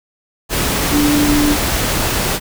sine tone in noise, 293.7 Hz, D4, in tune, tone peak -12 dBFS, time 0.9-1.57 s, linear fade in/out 50 ms, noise pink, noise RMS -17 dBFS, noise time 0.49-2.4 s, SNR +2 dB, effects none

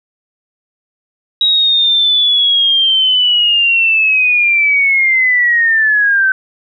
sine linear sweep, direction down, 3830 to 1527 Hz, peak -8 dBFS, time 1.41-6.32 s, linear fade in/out 2 ms, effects none

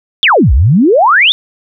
sine exponential two-way sweep, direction down then up, 3711 to 55 to 3711 Hz, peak -4 dBFS, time 0.23-1.32 s, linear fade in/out 0 ms, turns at 0.53 s, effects none

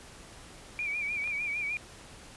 sine tone with vibrato, 2349 Hz, D7, in tune, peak -30 dBFS, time 0.79-1.77 s, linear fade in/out 0 ms, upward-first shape sine, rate 6.6 Hz, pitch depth 71 cents each way
clicks, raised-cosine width 0.3 ms, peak -29 dBFS, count 2, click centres 1.241 / 1.275 s
effects pink hiss -50 dBFS RMS until 2.36 s + resampled to 24000 Hz

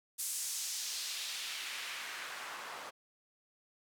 white noise with band-pass filter sweep, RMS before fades -41 dBFS, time 0.18-2.91 s, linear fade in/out 20 ms, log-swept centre 9100 to 870 Hz, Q 1.2, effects none

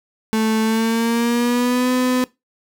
35% pulse tone with pitch glide, 220 to 252.7 Hz, A3 to B3, 0 to +40 cents, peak -14 dBFS, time 0.33-2.24 s, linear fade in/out 0 ms, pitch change +240 cents, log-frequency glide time 0.62-1.91 s, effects noise-tail reverb RT60 0.2 s tail -20 dB re dry

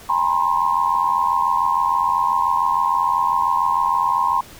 sine tone cluster, 811 / 910 / 976 / 1063 Hz, G#5 / A#5 / B5 / C6, -41 / -42 / -21 / +27 cents, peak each -27 / -23 / -20 / -19 dBFS, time 0.09-4.41 s, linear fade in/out 5 ms, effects pink hiss -42 dBFS RMS until 4.59 s

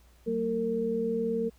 sine tone cluster, 188 / 226.9 / 457.1 Hz, F#3 / A#3 / A#4, +28 / -47 / -34 cents, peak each -36 / -32 / -28 dBFS, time 0.26-1.5 s, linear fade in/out 20 ms, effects added 60 Hz sine -57 dBFS peak until 1.58 s + pink hiss -64 dBFS RMS until 1.58 s

